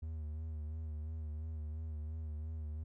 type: tone with vibrato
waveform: triangle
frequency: 77.78 Hz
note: D#2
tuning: in tune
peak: -37 dBFS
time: 0.02-2.84 s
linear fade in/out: 10 ms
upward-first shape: sine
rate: 2.9 Hz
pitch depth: 51 cents each way
effects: none